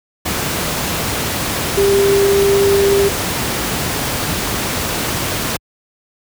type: tone in noise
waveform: sine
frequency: 397.5 Hz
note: G4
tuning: 24 cents sharp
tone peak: -10 dBFS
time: 1.77-3.09 s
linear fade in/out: 10 ms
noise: pink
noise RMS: -19 dBFS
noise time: 0.25-5.57 s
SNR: +6 dB
effects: high-pass 60 Hz 12 dB/octave